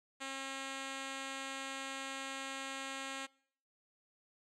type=tone with low-pass filter; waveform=5% pulse; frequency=270 Hz; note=C#4; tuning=45 cents flat; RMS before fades=-43 dBFS; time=0.2-3.27 s; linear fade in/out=20 ms; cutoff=7100 Hz; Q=1.4; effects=noise-tail reverb RT60 0.6 s tail -24 dB re dry